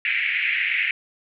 white band-pass noise, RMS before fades -23 dBFS, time 0.05-0.91 s, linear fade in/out 2 ms, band 1900 to 2500 Hz, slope 48 dB/octave, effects none

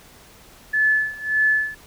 sine tone with tremolo, 1731 Hz, A6, 29 cents flat, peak -14 dBFS, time 0.73-1.75 s, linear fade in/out 10 ms, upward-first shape sine, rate 1.7 Hz, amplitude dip 90%, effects pink hiss -48 dBFS RMS until 1.86 s

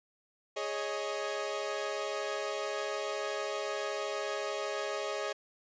sawtooth chord, Ab suspended fourth, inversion none, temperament equal with one note detuned, 415.3 / 554.4 / 626.2 Hz, Ab4 / Db5 / Eb5, 0 / 0 / +11 cents, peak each -34 dBFS, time 0.56-5.33 s, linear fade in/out 10 ms, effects resampled to 16000 Hz

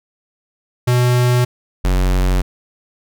square tone pair in turn, 123.47 / 46.05 Hz, B2 / F#1, 0 / -7 cents, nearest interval octave + perfect fourth, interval 1707 cents, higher first, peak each -12 / -13 dBFS, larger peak first, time 0.87-1.45 / 1.84-2.42 s, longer neither, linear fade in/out 10 ms, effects none

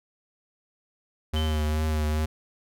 square tone with vibrato, 77.1 Hz, D#2, 15 cents flat, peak -24 dBFS, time 1.33-2.26 s, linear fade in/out 10 ms, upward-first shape triangle, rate 2.4 Hz, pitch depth 33 cents each way
sine tone with exponential decay, 3073 Hz, G7, 35 cents flat, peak -30 dBFS, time 1.36-1.96 s, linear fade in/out 2 ms, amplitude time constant 130 ms
effects none

